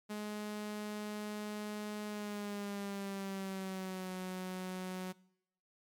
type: tone with pitch glide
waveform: sawtooth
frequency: 210 to 184.94 Hz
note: G#3 to F#3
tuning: +19 to -1 cents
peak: -35 dBFS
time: 0.09-5.13 s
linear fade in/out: 20 ms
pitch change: -220 cents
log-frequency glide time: 2.07-4.11 s
effects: noise-tail reverb RT60 0.8 s tail -22 dB re dry + MP3 96 kbps